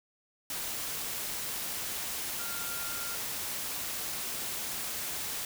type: tone in noise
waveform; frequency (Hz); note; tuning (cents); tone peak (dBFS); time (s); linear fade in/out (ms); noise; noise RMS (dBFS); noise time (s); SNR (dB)
sine; 1396.9; F6; 0; -42; 2.39-3.15; 2; white; -36; 0.5-5.45; -9
effects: none